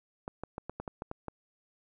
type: clicks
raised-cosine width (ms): 1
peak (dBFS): -23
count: 9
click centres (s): 0.279 / 0.436 / 0.581 / 0.696 / 0.8 / 0.878 / 1.021 / 1.114 / 1.283
effects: none